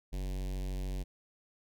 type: tone with notch filter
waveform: square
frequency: 46.92 Hz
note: F#1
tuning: 25 cents sharp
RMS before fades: -36 dBFS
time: 0.12-1.04 s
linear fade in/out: 20 ms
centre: 1300 Hz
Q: 0.76
effects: none